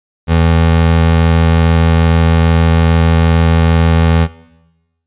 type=tone; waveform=25% pulse; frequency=82.41 Hz; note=E2; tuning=in tune; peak=-4 dBFS; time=0.27-4.28 s; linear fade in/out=50 ms; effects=noise-tail reverb RT60 1.0 s tail -19 dB re dry + resampled to 8000 Hz